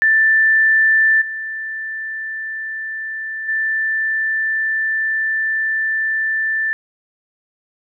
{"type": "tone with level steps", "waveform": "sine", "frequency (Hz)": 1769, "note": "A6", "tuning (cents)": 9, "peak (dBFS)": [-10, -23, -16], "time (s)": [0.02, 6.73], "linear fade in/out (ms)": 0, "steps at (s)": [1.21, 3.48], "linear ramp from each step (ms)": 10, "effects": []}